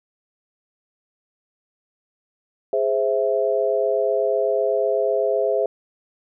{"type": "chord", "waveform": "sine", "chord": "Ab augmented", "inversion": "none", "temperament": "equal", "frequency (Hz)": [415.3, 523.3, 659.3], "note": ["Ab4", "C5", "E5"], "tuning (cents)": [0, 0, 0], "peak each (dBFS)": -22, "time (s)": [2.73, 5.66], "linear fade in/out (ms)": 2, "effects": []}